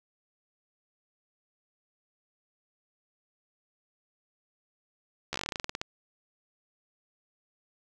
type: slowing click train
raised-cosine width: 0.2 ms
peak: -15 dBFS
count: 16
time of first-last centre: 5.33-5.815 s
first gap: 13 ms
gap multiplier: 1.12
effects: none